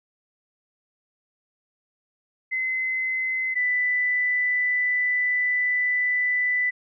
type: tone pair in turn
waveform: sine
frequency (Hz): 2047 / 1988.7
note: C7 / B6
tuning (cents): -38 / +12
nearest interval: minor second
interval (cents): 50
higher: first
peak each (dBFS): -23 / -20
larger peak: second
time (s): 2.51-3.55 / 3.55-6.71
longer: second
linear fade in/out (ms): 20
effects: none